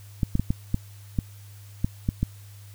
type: clicks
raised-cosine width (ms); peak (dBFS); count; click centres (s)
5; -10; 9; 0.232 / 0.354 / 0.396 / 0.505 / 0.744 / 1.188 / 1.845 / 2.089 / 2.23
effects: added 101 Hz sine -43 dBFS peak until 2.74 s + white hiss -54 dBFS RMS until 2.74 s